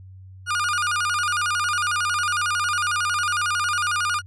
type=tone with vibrato; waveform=40% pulse; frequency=1318.5 Hz; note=E6; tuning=in tune; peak=-20 dBFS; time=0.46-4.22 s; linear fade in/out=50 ms; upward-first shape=square; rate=11 Hz; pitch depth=150 cents each way; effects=added 94 Hz sine -40 dBFS peak until 4.26 s + resampled to 24000 Hz